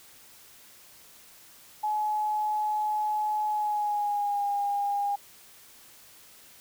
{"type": "tone with pitch glide", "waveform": "sine", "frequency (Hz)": [849, 810.2], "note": ["G#5", "G#5"], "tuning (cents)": [38, -43], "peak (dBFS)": -25, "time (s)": [1.83, 5.16], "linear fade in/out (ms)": 10, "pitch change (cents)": -81, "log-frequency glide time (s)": [3.48, 4.46], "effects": ["white hiss -53 dBFS RMS until 6.6 s"]}